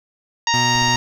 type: harmonic tone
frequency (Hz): 932.3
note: A#5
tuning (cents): 0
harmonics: 1 / 2 / 3 / 4 / 5 / 6 / 7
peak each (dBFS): -19 / -22 / -24 / -25 / -26 / -27 / -27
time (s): 0.47-0.96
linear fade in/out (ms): 2
type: tone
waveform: 25% pulse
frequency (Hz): 122.6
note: B2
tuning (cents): -12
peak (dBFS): -18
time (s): 0.54-0.96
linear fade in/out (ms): 0
type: noise bursts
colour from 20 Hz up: brown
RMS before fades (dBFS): -31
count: 4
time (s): 0.75-0.951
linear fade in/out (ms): 5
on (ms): 21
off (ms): 39
effects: none